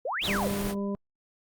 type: exponential two-way sweep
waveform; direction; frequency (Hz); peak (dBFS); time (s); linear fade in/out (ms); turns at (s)
sine; up then down; 460.5 to 4042 to 460.5; -28; 0.05-0.48; 5; 0.25
type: noise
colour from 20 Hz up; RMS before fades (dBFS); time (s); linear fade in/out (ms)
pink; -34; 0.21-0.75; 50
type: harmonic tone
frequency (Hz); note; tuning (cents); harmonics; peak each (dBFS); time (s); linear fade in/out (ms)
200; G3; +35; 1 / 2 / 3 / 5; -29 / -35 / -39 / -43; 0.28-0.95; 0
effects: Opus 32 kbps